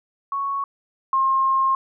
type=tone pair in turn; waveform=sine; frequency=1108.7 / 1067.5 Hz; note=C#6 / C6; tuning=0 / +34 cents; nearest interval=minor second; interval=66 cents; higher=first; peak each=-22 / -16 dBFS; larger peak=second; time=0.32-0.64 / 1.13-1.75 s; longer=second; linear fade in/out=2 ms; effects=none